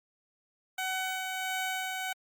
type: tone with tremolo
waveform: 15% pulse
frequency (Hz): 752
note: F#5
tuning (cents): +28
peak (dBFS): -24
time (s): 0.78-2.13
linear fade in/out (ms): 5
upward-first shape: sine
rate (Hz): 1.5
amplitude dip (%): 30
effects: Opus 48 kbps